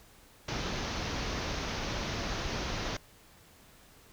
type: low-pass noise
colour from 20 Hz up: pink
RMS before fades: -35 dBFS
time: 0.48-2.97 s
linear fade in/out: 5 ms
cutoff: 6400 Hz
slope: 96 dB/octave
effects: pink hiss -58 dBFS RMS until 4.12 s